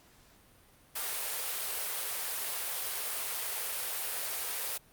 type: high-pass noise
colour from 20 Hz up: white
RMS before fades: -35 dBFS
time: 0.95-4.78 s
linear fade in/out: 10 ms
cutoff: 400 Hz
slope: 48 dB/octave
effects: pink hiss -61 dBFS RMS until 4.92 s + Opus 48 kbps